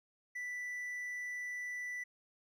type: tone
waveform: triangle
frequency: 1975.5 Hz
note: B6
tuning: in tune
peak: -37 dBFS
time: 0.35-2.04 s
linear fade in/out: 10 ms
effects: none